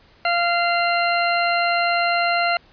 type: harmonic tone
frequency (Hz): 692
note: F5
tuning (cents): -16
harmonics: 1 / 2 / 3 / 4 / 6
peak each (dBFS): -20 / -23 / -25 / -26 / -28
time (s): 0.25-2.57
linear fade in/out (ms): 2
effects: pink hiss -53 dBFS RMS until 2.72 s + resampled to 11025 Hz